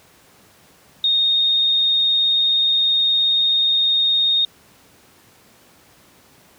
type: tone with vibrato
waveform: sine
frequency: 3697 Hz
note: A#7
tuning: 15 cents flat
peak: -14 dBFS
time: 1.04-4.45 s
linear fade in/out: 2 ms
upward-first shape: sine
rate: 19 Hz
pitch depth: 10 cents each way
effects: pink hiss -51 dBFS RMS until 6.58 s + high-pass 100 Hz 12 dB/octave